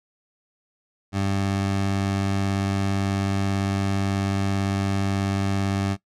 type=tone; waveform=20% pulse; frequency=98.1 Hz; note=G2; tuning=2 cents sharp; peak=-17 dBFS; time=1.12-5.97 s; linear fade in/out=50 ms; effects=noise-tail reverb RT60 0.1 s tail -18 dB re dry + low-pass 8000 Hz 12 dB/octave